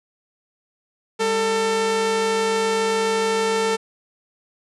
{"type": "tone pair together", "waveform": "sawtooth", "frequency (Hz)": [200, 447], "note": ["G3", "A4"], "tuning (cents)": [35, 27], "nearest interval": "octave + major second", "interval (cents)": 1392, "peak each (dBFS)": [-25, -15], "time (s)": [1.19, 3.77], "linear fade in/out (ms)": 20, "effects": ["resampled to 22050 Hz", "9-bit"]}